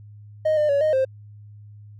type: tone with pitch steps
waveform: triangle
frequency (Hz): 622 / 602 / 564 / 619 / 527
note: D#5 / D5 / C#5 / D#5 / C5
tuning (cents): -1 / +43 / +30 / -9 / +12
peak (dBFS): -14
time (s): 0.45-1.05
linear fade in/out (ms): 10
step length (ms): 120
effects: tanh soft clip ceiling -12 dBFS + added 104 Hz sine -41 dBFS peak until 1.99 s